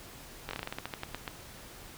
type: slowing click train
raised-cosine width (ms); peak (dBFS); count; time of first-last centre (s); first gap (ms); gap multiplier
0.3; -19; 14; 0.49-1.278; 20; 1.17
effects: pink hiss -49 dBFS RMS until 1.97 s